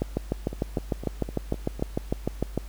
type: two click trains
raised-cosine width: 2 ms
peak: -21 / -11 dBFS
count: 6 / 18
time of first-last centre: 0.53-1.796 / 0.02-2.576 s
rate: 3.95 / 6.65 Hz
effects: added 50 Hz sine -36 dBFS peak until 2.68 s + pink hiss -51 dBFS RMS until 2.68 s